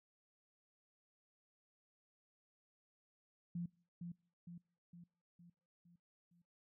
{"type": "tone with echo", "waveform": "sine", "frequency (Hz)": 173, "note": "F3", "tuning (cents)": -16, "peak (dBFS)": -39, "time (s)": [3.55, 3.66], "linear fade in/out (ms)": 5, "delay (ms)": 460, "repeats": 6, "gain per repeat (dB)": -5, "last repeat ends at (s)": 6.42, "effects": ["noise-tail reverb RT60 0.5 s tail -25 dB re dry"]}